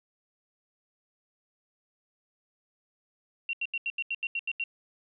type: tone bursts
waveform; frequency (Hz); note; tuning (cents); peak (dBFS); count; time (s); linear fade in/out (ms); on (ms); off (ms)
sine; 2744; F7; -31; -28; 10; 3.49-4.639; 2; 42; 81
effects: none